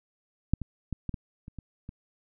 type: clicks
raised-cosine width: 5 ms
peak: -10 / -22 / -19 / -19 / -21 / -30 / -27 / -27 dBFS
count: 8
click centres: 0.536 / 0.617 / 0.927 / 1.093 / 1.142 / 1.481 / 1.587 / 1.891 s
effects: none